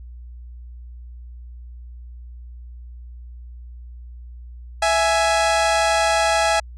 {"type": "tone pair together", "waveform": "sawtooth", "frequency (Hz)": [660.9, 834], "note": ["E5", "G#5"], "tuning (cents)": [4, 7], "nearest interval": "major third", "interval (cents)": 403, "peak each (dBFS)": -15, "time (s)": [4.82, 6.6], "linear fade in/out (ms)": 5, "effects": ["added 60 Hz sine -35 dBFS peak until 6.77 s", "resampled to 22050 Hz"]}